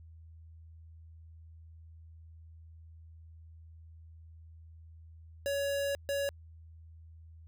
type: tone bursts at uneven times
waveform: square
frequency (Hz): 561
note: C#5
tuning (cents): +21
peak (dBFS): -31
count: 2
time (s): 5.46-5.95 / 6.09-6.29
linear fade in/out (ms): 0
effects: added 81 Hz sine -50 dBFS peak until 7.47 s